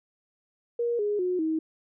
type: tone with pitch steps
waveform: sine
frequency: 473.3 / 414.4 / 362.9 / 317.7 Hz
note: A#4 / G#4 / F#4 / D#4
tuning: +26 / -4 / -34 / +36 cents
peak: -24 dBFS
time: 0.79-1.59 s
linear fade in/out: 5 ms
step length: 200 ms
effects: none